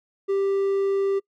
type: tone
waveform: triangle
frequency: 393.1 Hz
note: G4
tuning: 5 cents sharp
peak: -18 dBFS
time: 0.28-1.2 s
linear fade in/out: 20 ms
effects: noise-tail reverb RT60 0.1 s tail -25 dB re dry